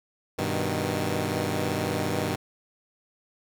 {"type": "chord", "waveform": "10% pulse", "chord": "G augmented", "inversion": "none", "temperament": "equal", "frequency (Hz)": [98, 123.47, 155.56], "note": ["G2", "B2", "D#3"], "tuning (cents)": [0, 0, 0], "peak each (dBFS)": [-21, -23, -22], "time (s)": [0.38, 2.36], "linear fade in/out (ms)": 10, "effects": []}